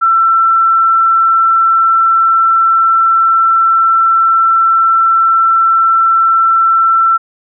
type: tone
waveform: sine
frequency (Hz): 1341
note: E6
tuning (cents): +29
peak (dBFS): -6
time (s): 0.01-7.18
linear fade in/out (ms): 20
effects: none